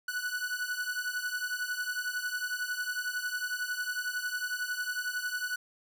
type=beating tone pair; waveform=45% pulse; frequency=1474 / 1485 Hz; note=F#6 / F#6; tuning=-7 / +6 cents; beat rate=11 Hz; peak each=-36 / -34 dBFS; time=0.08-5.56 s; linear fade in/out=5 ms; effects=none